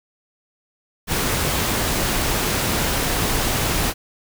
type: noise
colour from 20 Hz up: pink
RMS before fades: -21 dBFS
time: 1.07-3.94 s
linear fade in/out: 50 ms
effects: none